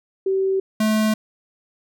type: tone pair in turn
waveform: sine / square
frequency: 384.2 / 216.3 Hz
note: G4 / A3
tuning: -35 / -29 cents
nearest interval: minor seventh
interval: 994 cents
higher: first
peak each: -17 dBFS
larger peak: neither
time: 0.26-0.6 / 0.8-1.14 s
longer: neither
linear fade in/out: 5 ms
effects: none